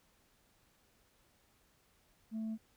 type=tone; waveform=sine; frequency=220.8 Hz; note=A3; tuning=6 cents sharp; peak=-34 dBFS; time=2.31-2.58 s; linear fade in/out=50 ms; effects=tanh soft clip ceiling -35 dBFS + pink hiss -71 dBFS RMS until 2.76 s